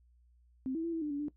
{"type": "tone with pitch steps", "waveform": "sine", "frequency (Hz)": [261.8, 325.7, 335.6, 326.9, 298.4, 285.6, 295.3], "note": ["C4", "E4", "E4", "E4", "D4", "D4", "D4"], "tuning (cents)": [1, -21, 31, -14, 28, -48, 10], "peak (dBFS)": -32, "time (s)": [0.66, 1.283], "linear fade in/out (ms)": 0, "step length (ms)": 89, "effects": ["noise-tail reverb RT60 0.1 s tail -18 dB re dry", "added 60 Hz sine -62 dBFS peak until 1.36 s"]}